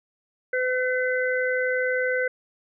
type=harmonic tone; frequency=507 Hz; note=B4; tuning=45 cents sharp; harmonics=1 / 3 / 4; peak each=-24 / -26 / -30 dBFS; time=0.53-2.28 s; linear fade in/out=5 ms; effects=none